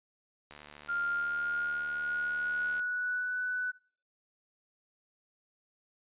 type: click train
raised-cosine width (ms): 0.3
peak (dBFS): -32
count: 170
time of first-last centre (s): 0.51-2.794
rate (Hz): 74
type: tone with pitch glide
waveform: sine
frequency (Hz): 1400 to 1491.8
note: F6 to F#6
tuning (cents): +4 to +14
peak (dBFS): -30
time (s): 0.88-3.72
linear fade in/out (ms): 20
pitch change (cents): +110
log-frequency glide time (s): 1.09-3.4
effects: noise-tail reverb RT60 0.4 s tail -19 dB re dry + resampled to 8000 Hz